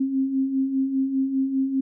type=beating tone pair; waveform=sine; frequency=263.4 / 268.4 Hz; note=C4 / C4; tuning=+12 / +44 cents; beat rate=5 Hz; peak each=-29 / -21 dBFS; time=0-1.81 s; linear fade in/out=10 ms; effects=none